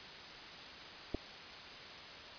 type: clicks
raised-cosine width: 2 ms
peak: -24 dBFS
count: 2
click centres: 1.145 / 1.148 s
effects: white hiss -49 dBFS RMS until 2.38 s + resampled to 11025 Hz